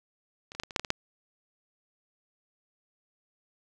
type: clicks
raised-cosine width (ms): 0.2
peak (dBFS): -28 / -27 / -13 / -19 / -24 / -8 / -13 / -19 / -8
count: 9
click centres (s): 0.519 / 0.55 / 0.599 / 0.635 / 0.708 / 0.762 / 0.796 / 0.848 / 0.904
effects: none